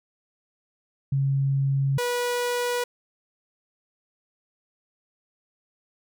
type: tone pair in turn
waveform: sine / sawtooth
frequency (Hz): 137.2 / 487.2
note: C#3 / B4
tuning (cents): -17 / -24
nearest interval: octave + minor seventh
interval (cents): 2193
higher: second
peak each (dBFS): -20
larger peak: neither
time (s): 1.12-1.98 / 1.98-2.84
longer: neither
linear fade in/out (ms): 5
effects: none